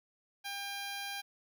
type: tone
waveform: 10% pulse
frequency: 800 Hz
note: G5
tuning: 35 cents sharp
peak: -30 dBFS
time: 0.44-1.22 s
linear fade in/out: 20 ms
effects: none